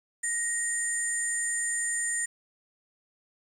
sine tone cluster, 1872 / 7120 / 8810 Hz, A#6 / A8 / C#9, +7 / +20 / -12 cents, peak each -32 / -33 / -30 dBFS, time 0.23-2.26 s, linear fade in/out 10 ms, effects 9-bit

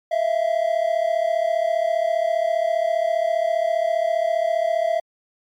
triangle tone pair together, 645 / 680 Hz, E5 / F5, -38 / -46 cents, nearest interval minor second, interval 92 cents, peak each -19 / -19 dBFS, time 0.11-5 s, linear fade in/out 10 ms, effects MP3 96 kbps

